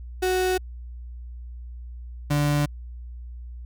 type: tone pair in turn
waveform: 35% pulse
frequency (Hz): 370 / 146.37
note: F#4 / D3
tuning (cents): 0 / -5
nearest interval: octave + major third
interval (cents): 1605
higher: first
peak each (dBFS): -19 / -18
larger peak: second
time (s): 0.22-0.58 / 2.3-2.66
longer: neither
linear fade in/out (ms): 10
effects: added 60 Hz sine -35 dBFS peak until 3.65 s